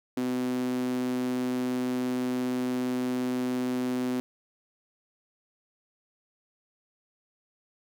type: tone with high-pass filter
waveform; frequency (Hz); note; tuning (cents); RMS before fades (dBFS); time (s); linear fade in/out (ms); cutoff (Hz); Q
sawtooth; 126.1; B2; +36; -29; 0.17-4.2; 0; 280; 8.5
effects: none